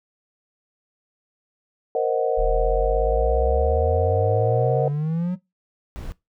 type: chord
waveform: sine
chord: C half-diminished seventh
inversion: third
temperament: equal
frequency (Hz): 466.2 / 523.3 / 622.3 / 740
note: Bb4 / C5 / Eb5 / Gb5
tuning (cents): 0 / 0 / 0 / 0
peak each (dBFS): -22 / -25 / -26 / -26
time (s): 1.95-4.88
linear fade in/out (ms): 2
type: exponential sweep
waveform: triangle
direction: up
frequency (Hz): 35.15 to 185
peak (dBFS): -19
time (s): 2.37-5.36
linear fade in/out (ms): 20
type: noise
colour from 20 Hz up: brown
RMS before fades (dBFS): -32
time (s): 5.96-6.12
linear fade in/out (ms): 0
effects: noise-tail reverb RT60 0.2 s tail -20 dB re dry